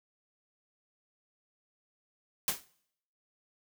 white noise with exponential decay, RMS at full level -26 dBFS, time 2.48-2.65 s, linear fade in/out 1 ms, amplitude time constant 35 ms, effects noise-tail reverb RT60 0.7 s tail -22 dB re dry

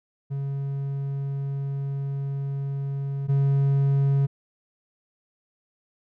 triangle tone pair in turn, 138.59 / 138.59 Hz, C#3 / C#3, 0 / 0 cents, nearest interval unison, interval 0 cents, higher neither, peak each -24 / -16 dBFS, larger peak second, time 0.3-3.28 / 3.28-4.27 s, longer first, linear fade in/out 20 ms, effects none

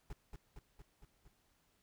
brown noise with echo, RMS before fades -45 dBFS, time 0.1-0.13 s, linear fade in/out 2 ms, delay 230 ms, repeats 5, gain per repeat -3 dB, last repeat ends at 1.28 s, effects pink hiss -75 dBFS RMS until 1.82 s

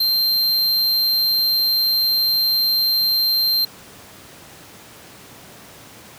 square tone, 4156 Hz, C8, 12 cents flat, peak -16 dBFS, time 0-3.65 s, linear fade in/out 5 ms, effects pink hiss -42 dBFS RMS until 6.18 s + high-pass 100 Hz 12 dB/octave

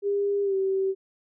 sine tone with pitch glide, 402.9 to 384.9 Hz, G4 to G4, +48 to -32 cents, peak -22 dBFS, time 0.02-0.95 s, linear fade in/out 50 ms, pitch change -80 cents, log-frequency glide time 0.43-0.55 s, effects none

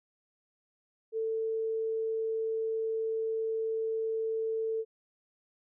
sine tone, 445.4 Hz, A4, 21 cents sharp, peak -29 dBFS, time 1.12-4.85 s, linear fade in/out 50 ms, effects none

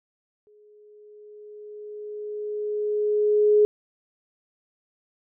sine tone with exponential growth, 419.8 Hz, G#4, 19 cents sharp, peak -13 dBFS, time 0.47-3.65 s, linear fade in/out 0 ms, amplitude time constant 690 ms, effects none

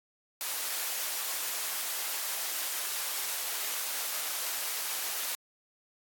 white high-pass noise, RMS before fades -34 dBFS, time 0.41-5.35 s, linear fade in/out 0 ms, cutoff 590 Hz, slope 12 dB/octave, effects AAC 64 kbps

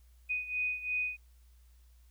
sine beating tone pair, 2489 / 2491.9 Hz, D#7 / D#7, 0 / +2 cents, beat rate 2.9 Hz, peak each -33 / -37 dBFS, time 0.29-1.17 s, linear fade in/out 20 ms, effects added 60 Hz sine -57 dBFS peak until 2.1 s + white hiss -72 dBFS RMS until 2.1 s

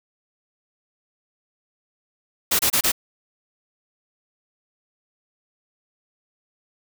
white noise bursts, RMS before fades -19 dBFS, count 4, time 2.51-2.919 s, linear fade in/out 10 ms, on 82 ms, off 27 ms, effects none

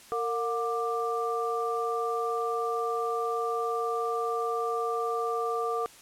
sine tone cluster, 459.4 / 720 / 1182 Hz, A#4 / F#5 / D6, -25 / -47 / +11 cents, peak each -30 / -34 / -31 dBFS, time 0.12-5.86 s, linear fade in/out 0 ms, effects white hiss -52 dBFS RMS until 6.01 s + low-pass 11000 Hz 12 dB/octave

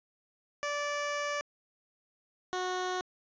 15% pulse tone pair in turn, 582 / 366.6 Hz, D5 / F#4, -16 / -16 cents, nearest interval minor sixth, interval 800 cents, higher first, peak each -25 dBFS, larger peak neither, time 0.63-1.41 / 2.53-3.01 s, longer first, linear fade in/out 0 ms, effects resampled to 16000 Hz

